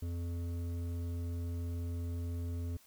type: tone with hard clipping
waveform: sine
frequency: 85.7 Hz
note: F2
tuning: 32 cents flat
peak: -37 dBFS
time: 0.02-2.77 s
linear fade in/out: 5 ms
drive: 10 dB
effects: white hiss -63 dBFS RMS until 2.86 s